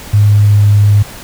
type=tone with pitch glide; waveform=sine; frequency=103.6 to 102.94 Hz; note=G#2 to G#2; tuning=-4 to -15 cents; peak=-4 dBFS; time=0.13-1.03 s; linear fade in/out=10 ms; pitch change=-11 cents; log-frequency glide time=0.35-0.6 s; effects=pink hiss -30 dBFS RMS until 1.23 s